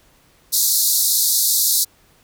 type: band-pass noise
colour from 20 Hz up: white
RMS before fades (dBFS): -17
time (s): 0.52-1.85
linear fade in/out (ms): 20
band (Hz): 3800 to 16000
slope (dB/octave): 96
effects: pink hiss -55 dBFS RMS until 2.23 s